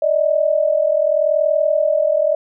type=tone pair together; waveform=sine; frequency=587.3 / 628.1 Hz; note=D5 / D#5; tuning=0 / +16 cents; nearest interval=minor second; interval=116 cents; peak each=-16 dBFS; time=0.02-2.35 s; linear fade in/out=5 ms; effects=none